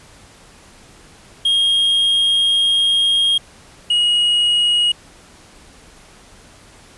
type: tone pair in turn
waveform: triangle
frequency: 3246 / 2892 Hz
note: G#7 / F#7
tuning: -40 / -40 cents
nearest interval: major second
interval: 200 cents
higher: first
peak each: -11 dBFS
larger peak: neither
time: 1.45-3.38 / 3.9-4.92 s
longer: first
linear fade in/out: 5 ms
effects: pink hiss -45 dBFS RMS until 6.97 s + resampled to 24000 Hz